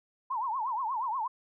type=tone with vibrato; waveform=sine; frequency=965 Hz; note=B5; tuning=40 cents flat; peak=-29 dBFS; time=0.3-1.28 s; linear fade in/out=10 ms; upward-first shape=triangle; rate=8.4 Hz; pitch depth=250 cents each way; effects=none